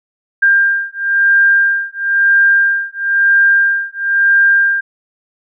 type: beating tone pair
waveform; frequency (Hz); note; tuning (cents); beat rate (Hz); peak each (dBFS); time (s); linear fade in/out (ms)
sine; 1596 / 1597; G6 / G6; +31 / +32; 1; -12; 0.42-4.81; 10
effects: none